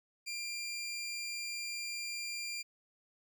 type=tone; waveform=20% pulse; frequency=2385 Hz; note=D7; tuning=26 cents sharp; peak=-33 dBFS; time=0.26-2.63 s; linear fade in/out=20 ms; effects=none